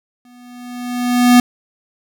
square tone with exponential growth, 245.4 Hz, B3, 11 cents flat, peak -5 dBFS, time 0.25-1.4 s, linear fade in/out 2 ms, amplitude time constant 250 ms, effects none

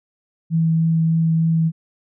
sine tone with vibrato, 162.9 Hz, E3, 20 cents flat, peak -14 dBFS, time 0.5-1.72 s, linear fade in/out 50 ms, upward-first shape triangle, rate 3.3 Hz, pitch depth 9 cents each way, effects none

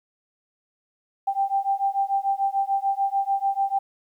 sine beating tone pair, 784 / 790.8 Hz, G5 / G5, 0 / +15 cents, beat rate 6.8 Hz, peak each -24 dBFS, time 1.27-3.79 s, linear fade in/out 10 ms, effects 10-bit

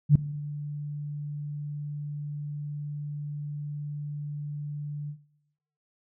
sine tone with ADSR envelope, 146.83 Hz, D3, in tune, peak -10 dBFS, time 0.09-5.17 s, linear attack 63 ms, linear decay 3 ms, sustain -22 dB, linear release 77 ms, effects noise-tail reverb RT60 0.9 s tail -19 dB re dry

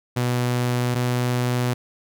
sawtooth tone pair in turn, 123 / 123.48 Hz, B2 / B2, -7 / 0 cents, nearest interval unison, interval 7 cents, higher second, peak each -16 dBFS, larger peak neither, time 0.16-0.95 / 0.95-1.74 s, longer neither, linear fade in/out 10 ms, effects none

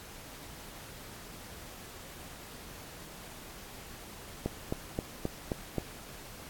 click train, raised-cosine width 2 ms, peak -17 dBFS, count 6, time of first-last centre 4.46-5.783 s, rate 3.78 Hz, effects pink hiss -48 dBFS RMS until 6.49 s + AAC 64 kbps

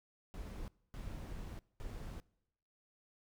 brown noise bursts at uneven times, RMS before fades -45 dBFS, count 3, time 0.34-0.68 / 0.94-1.59 / 1.8-2.2 s, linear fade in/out 0 ms, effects noise-tail reverb RT60 0.9 s tail -24 dB re dry

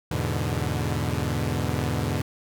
sawtooth chord, E dominant seventh, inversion none, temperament equal, 82.41 / 103.83 / 123.47 / 146.83 Hz, E2 / G#2 / B2 / D3, 0 / 0 / 0 / 0 cents, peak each -26 dBFS, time 0.11-2.22 s, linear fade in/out 5 ms, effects none

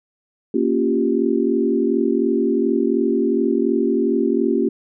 sine chord, G half-diminished seventh, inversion first, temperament equal, 233.1 / 277.2 / 349.2 / 392 Hz, Bb3 / Db4 / F4 / G4, 0 / 0 / 0 / 0 cents, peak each -21 dBFS, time 0.54-4.69 s, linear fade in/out 5 ms, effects none

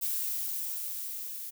violet noise with level ramp, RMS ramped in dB -31 to -40 dBFS, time 0.01-1.51 s, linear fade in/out 20 ms, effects none

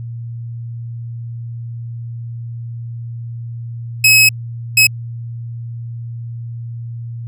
sawtooth tone bursts at uneven times, 2561 Hz, D#7, 49 cents sharp, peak -3 dBFS, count 2, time 4.04-4.29 / 4.77-4.87 s, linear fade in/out 5 ms, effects added 117 Hz sine -24 dBFS peak until 7.27 s

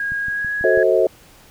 sine tone with pitch glide, 1636 to 1667.5 Hz, G#6 to G#6, -26 to +7 cents, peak -20 dBFS, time 0-0.83 s, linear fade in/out 2 ms, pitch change +33 cents, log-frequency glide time 0.2-0.52 s
click train, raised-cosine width 5 ms, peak -23 dBFS, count 5, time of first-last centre 0.12-0.775 s, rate 6.11 Hz
sine chord, F# diminished seventh, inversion none, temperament just, 370 / 444 / 532.8 / 639.4 Hz, F#4 / A4 / C5 / Eb5, 0 / +16 / +31 / +47 cents, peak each -18 dBFS, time 0.64-1.07 s, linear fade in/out 2 ms
effects pink hiss -48 dBFS RMS until 1.5 s

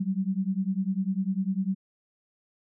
sine beating tone pair, 186.2 / 196.2 Hz, F#3 / G3, +11 / +2 cents, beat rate 10 Hz, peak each -28 dBFS, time 0-1.75 s, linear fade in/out 10 ms, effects none

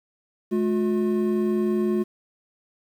triangle tone pair together, 213.6 / 359.2 Hz, G#3 / F4, +49 / +49 cents, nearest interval major sixth, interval 900 cents, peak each -21 dBFS, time 0.51-2.04 s, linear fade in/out 20 ms, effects 9-bit

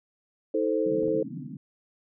sine chord, A diminished, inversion second, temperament equal with one note detuned, 318.4 / 440 / 523.3 Hz, Eb4 / A4 / C5, +40 / 0 / 0 cents, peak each -28 / -26 / -28 dBFS, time 0.54-1.23 s, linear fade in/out 5 ms
pink band-pass noise, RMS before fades -38 dBFS, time 0.85-1.57 s, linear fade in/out 5 ms, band 130 to 300 Hz, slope 96 dB/octave
clicks, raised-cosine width 2 ms, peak -30 dBFS, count 2, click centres 1.032 / 1.082 s
effects none

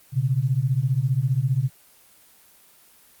sine beating tone pair, 123.47 / 138.47 Hz, B2 / C#3, 0 / -2 cents, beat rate 15 Hz, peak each -22 dBFS, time 0.12-1.7 s, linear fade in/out 50 ms, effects white hiss -54 dBFS RMS until 3.2 s + Opus 24 kbps

